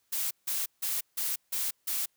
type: noise bursts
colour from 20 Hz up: blue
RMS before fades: -31 dBFS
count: 6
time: 0.12-2.06 s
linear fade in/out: 10 ms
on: 190 ms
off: 160 ms
effects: white hiss -73 dBFS RMS until 2.16 s